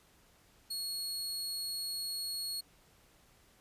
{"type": "tone", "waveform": "sawtooth", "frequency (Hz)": 4330, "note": "C#8", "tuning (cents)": -41, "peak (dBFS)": -33, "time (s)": [0.7, 2.61], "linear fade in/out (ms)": 10, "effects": ["pink hiss -65 dBFS RMS until 3.6 s", "resampled to 32000 Hz"]}